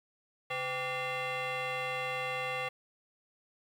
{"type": "tone with frequency modulation", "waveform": "sine", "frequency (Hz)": 784, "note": "G5", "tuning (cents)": 0, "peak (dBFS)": -30, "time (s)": [0.5, 2.69], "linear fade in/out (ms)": 10, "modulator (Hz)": 647, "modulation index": 3.5, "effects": ["tanh soft clip ceiling -31 dBFS", "10-bit"]}